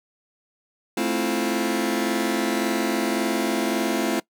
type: chord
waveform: sawtooth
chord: F major seventh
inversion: first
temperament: just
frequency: 218.3 / 261.9 / 327.4 / 349.2 Hz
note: A3 / C4 / E4 / F4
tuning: -13 / +2 / -12 / 0 cents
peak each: -23 dBFS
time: 0.97-4.2 s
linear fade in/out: 5 ms
effects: noise-tail reverb RT60 0.1 s tail -21 dB re dry